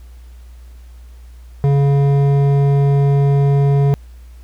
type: tone with hard clipping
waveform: triangle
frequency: 140.4 Hz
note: C#3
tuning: 22 cents sharp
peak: -12 dBFS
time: 1.64-3.94 s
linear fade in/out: 0 ms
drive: 14 dB
effects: added 60 Hz sine -35 dBFS peak until 4.43 s + pink hiss -54 dBFS RMS until 4.43 s